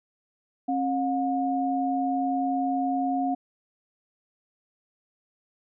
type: tone pair together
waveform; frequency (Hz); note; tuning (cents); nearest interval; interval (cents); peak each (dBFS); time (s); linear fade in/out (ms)
sine; 269.6 / 719; C#4 / F#5; -48 / -50; octave + perfect fourth; 1698; -26; 0.68-3.35; 10
effects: none